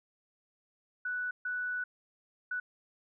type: tone bursts at uneven times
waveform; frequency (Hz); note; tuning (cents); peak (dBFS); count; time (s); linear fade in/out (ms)
sine; 1482; F#6; +2; -32; 3; 1.05-1.31 / 1.45-1.84 / 2.51-2.6; 5
effects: none